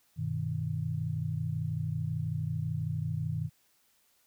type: chord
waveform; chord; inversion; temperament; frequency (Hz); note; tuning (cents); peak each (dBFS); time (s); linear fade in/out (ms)
sine; G augmented; none; equal with one note detuned; 98 / 123.47 / 156.28; G2 / B2 / D#3; 0 / 0 / +8; -36 / -35 / -33; 0.16-3.5; 50
effects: white hiss -69 dBFS RMS until 4.26 s